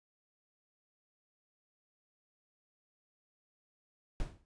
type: noise with exponential decay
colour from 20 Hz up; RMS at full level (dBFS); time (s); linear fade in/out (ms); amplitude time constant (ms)
brown; -33; 4.2-4.45; 0; 53
effects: resampled to 22050 Hz